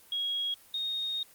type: tone pair in turn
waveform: sine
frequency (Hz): 3300 / 3714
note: G#7 / A#7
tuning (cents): -12 / -7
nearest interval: major second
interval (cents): 205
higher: second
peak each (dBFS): -29 / -30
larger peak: first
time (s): 0.12-0.54 / 0.74-1.23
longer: second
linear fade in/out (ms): 2
effects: white hiss -57 dBFS RMS until 1.34 s + Opus 24 kbps